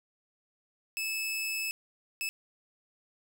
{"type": "tone bursts at uneven times", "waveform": "sawtooth", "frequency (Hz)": 2609, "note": "E7", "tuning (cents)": -18, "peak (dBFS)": -28, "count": 2, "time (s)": [[0.97, 1.71], [2.21, 2.29]], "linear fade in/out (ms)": 0, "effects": []}